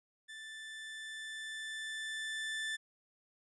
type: tone with level ramp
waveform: 30% pulse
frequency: 1763 Hz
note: A6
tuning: 3 cents sharp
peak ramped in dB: -44 to -33 dBFS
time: 0.28-2.77 s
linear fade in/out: 20 ms
effects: resampled to 22050 Hz